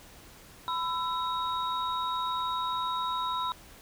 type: tone cluster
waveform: sine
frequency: 1002 / 1329 / 3785 Hz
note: B5 / E6 / A#7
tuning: +25 / +14 / +26 cents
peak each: -30 / -35 / -37 dBFS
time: 0.68-3.52 s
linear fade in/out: 0 ms
effects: pink hiss -52 dBFS RMS until 3.81 s